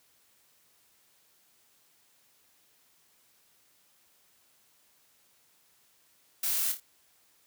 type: noise with echo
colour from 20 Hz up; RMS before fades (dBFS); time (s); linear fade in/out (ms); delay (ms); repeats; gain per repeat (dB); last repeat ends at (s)
blue; -30; 6.43-6.72; 5; 27; 3; -7; 6.801
effects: white hiss -66 dBFS RMS until 7.46 s + high-pass 60 Hz 12 dB/octave